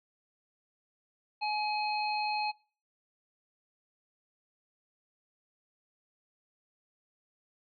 harmonic tone, 844 Hz, G#5, 28 cents sharp, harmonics 1 / 3 / 5, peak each -31 / -36 / -38 dBFS, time 1.41-2.52 s, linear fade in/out 20 ms, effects noise-tail reverb RT60 0.4 s tail -23 dB re dry

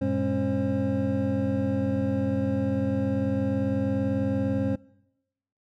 triangle tone cluster, 96.4 / 116.6 / 202.9 / 271.3 / 531 Hz, G2 / A#2 / G#3 / C#4 / C5, -28 / +1 / -40 / -37 / +25 cents, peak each -29 / -31 / -28 / -25 / -29 dBFS, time 0.01-4.76 s, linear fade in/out 10 ms, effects noise-tail reverb RT60 0.9 s tail -23 dB re dry

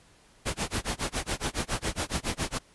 pink noise with tremolo, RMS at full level -28 dBFS, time 0.45-2.59 s, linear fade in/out 20 ms, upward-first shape sine, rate 7.2 Hz, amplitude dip 100%, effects pink hiss -59 dBFS RMS until 2.74 s + resampled to 24000 Hz

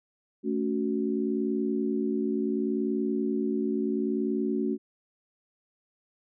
sine chord, F# minor, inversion first, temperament equal with one note detuned, 220 / 280.7 / 370 Hz, A3 / C#4 / F#4, 0 / +22 / 0 cents, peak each -29 / -30 / -30 dBFS, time 0.43-4.78 s, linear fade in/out 50 ms, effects none

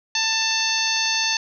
harmonic tone, 889 Hz, A5, 18 cents sharp, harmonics 1 / 2 / 3 / 4 / 5 / 6 / 7, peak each -30 / -28 / -26 / -28 / -24 / -30 / -27 dBFS, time 0.15-1.37 s, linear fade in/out 2 ms, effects none

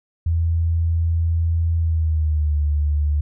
sine tone with pitch glide, 83 to 73.94 Hz, E2 to D2, +12 to +12 cents, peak -16 dBFS, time 0.26-3.21 s, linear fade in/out 5 ms, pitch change -200 cents, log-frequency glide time 1.77-2.58 s, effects none

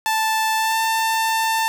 sawtooth tone with pitch glide, 880 to 893.3 Hz, A5 to A5, 0 to +26 cents, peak -14 dBFS, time 0.06-1.68 s, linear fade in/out 0 ms, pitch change +26 cents, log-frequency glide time 0.57-0.79 s, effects none

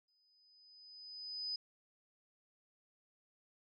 sine tone with exponential growth, 5000 Hz, D#8, 8 cents sharp, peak -36 dBFS, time 0.08-1.56 s, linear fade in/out 5 ms, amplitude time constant 320 ms, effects none

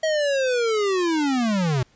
square linear sweep, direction down, 641 to 119.8 Hz, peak -20 dBFS, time 0.03-1.83 s, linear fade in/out 5 ms, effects pink hiss -59 dBFS RMS until 1.95 s + resampled to 16000 Hz

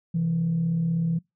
sine tone pair together, 130 / 166.17 Hz, C3 / E3, -11 / +14 cents, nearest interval major third, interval 425 cents, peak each -32 / -21 dBFS, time 0.14-1.19 s, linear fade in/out 10 ms, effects noise-tail reverb RT60 0.2 s tail -25 dB re dry + tanh soft clip ceiling -17 dBFS

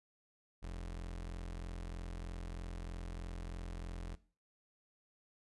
35% pulse tone, 43.16 Hz, F1, 20 cents flat, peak -40 dBFS, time 0.62-4.16 s, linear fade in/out 20 ms, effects noise-tail reverb RT60 0.4 s tail -18 dB re dry + resampled to 24000 Hz

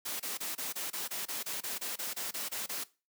white noise bursts, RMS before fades -37 dBFS, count 16, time 0.05-2.84 s, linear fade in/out 10 ms, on 150 ms, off 26 ms, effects noise-tail reverb RT60 0.3 s tail -19 dB re dry + high-pass 200 Hz 12 dB/octave

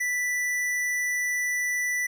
sine tone with hard clipping, 1975.5 Hz, B6, in tune, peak -26 dBFS, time 0-2.07 s, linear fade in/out 10 ms, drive 14 dB, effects none

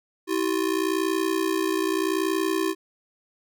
square ring-modulated tone, 353.8 Hz, F4, 23 cents sharp, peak -20 dBFS, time 0.27-2.75 s, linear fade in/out 50 ms, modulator 30.4 Hz, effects none

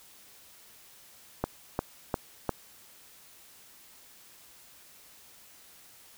click train, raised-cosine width 1 ms, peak -13 dBFS, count 4, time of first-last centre 1.44-2.493 s, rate 2.85 Hz, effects white hiss -55 dBFS RMS until 6.17 s

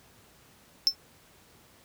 triangle tone with exponential decay, 5320 Hz, E8, 15 cents sharp, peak -13 dBFS, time 0.87-0.95 s, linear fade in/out 0 ms, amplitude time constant 16 ms, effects pink hiss -58 dBFS RMS until 1.84 s + high-pass 60 Hz 12 dB/octave

